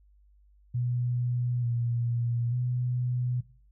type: tone with pitch steps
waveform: sine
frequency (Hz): 122.5 / 118.7 / 124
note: B2 / A#2 / B2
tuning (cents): -14 / +32 / +7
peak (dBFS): -26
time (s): 0.74-3.41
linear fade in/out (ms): 10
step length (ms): 890
effects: noise-tail reverb RT60 0.4 s tail -17 dB re dry + added 50 Hz sine -57 dBFS peak until 3.71 s